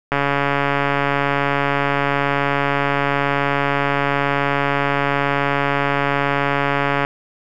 click train, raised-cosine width 0.5 ms, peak -3 dBFS, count 978, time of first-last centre 0.12-7.049 s, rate 141 Hz, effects none

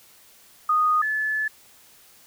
sine tone pair in turn, 1238 / 1729.7 Hz, D#6 / A6, -9 / -30 cents, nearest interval tritone, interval 579 cents, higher second, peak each -17 / -22 dBFS, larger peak first, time 0.69-1.02 / 1.02-1.48 s, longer second, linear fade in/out 5 ms, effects white hiss -53 dBFS RMS until 2.26 s

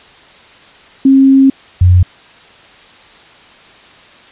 sine tone pair in turn, 269.2 / 89.83 Hz, C4 / F2, +49 / +49 cents, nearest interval octave + perfect fifth, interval 1900 cents, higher first, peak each -3 dBFS, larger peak neither, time 1.05-1.5 / 1.81-2.03 s, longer first, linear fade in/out 5 ms, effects white hiss -40 dBFS RMS until 4.31 s + resampled to 8000 Hz

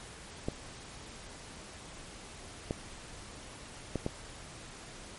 clicks, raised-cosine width 2 ms, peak -18 dBFS, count 4, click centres 0.485 / 2.709 / 3.957 / 4.064 s, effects pink hiss -48 dBFS RMS until 5.18 s + MP3 48 kbps

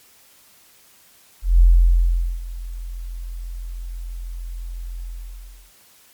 sine tone with ADSR envelope, 43.07 Hz, F1, 23 cents flat, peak -7 dBFS, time 1.42-5.72 s, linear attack 180 ms, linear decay 800 ms, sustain -20 dB, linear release 690 ms, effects white hiss -52 dBFS RMS until 6.13 s + MP3 96 kbps

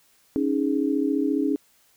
sine chord, C# suspended second, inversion none, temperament just, 277.2 / 311.8 / 415.8 Hz, C#4 / D#4 / G#4, 0 / +4 / +2 cents, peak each -23 / -25 / -28 dBFS, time 0.36-1.56 s, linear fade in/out 0 ms, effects white hiss -61 dBFS RMS until 1.96 s

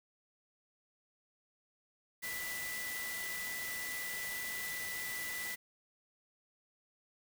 sine tone in noise, 1983 Hz, B6, 7 cents sharp, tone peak -40 dBFS, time 2.22-5.56 s, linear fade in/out 20 ms, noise white, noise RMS -43 dBFS, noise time 2.22-5.56 s, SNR 0 dB, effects none

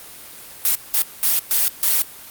blue noise bursts at uneven times, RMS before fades -17 dBFS, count 5, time 0.65-0.75 / 0.94-1.02 / 1.23-1.39 / 1.51-1.68 / 1.83-2.02 s, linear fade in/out 0 ms, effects white hiss -39 dBFS RMS until 2.3 s + Opus 32 kbps

